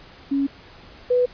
sine tone pair in turn, 277.2 / 495.3 Hz, C#4 / B4, 0 / +5 cents, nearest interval minor seventh, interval 1005 cents, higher second, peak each -18 / -15 dBFS, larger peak second, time 0.31-0.47 / 1.1-1.26 s, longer neither, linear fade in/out 10 ms, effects pink hiss -46 dBFS RMS until 1.33 s + resampled to 11025 Hz

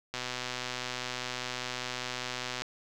click train, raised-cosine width 0.2 ms, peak -17 dBFS, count 311, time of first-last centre 0.14-2.62 s, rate 125 Hz, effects none

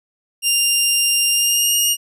15% pulse tone with pitch glide, 2794 to 2849 Hz, F7 to F7, 0 to +34 cents, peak -7 dBFS, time 0.42-1.97 s, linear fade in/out 50 ms, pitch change +34 cents, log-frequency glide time 1.3-1.77 s, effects none

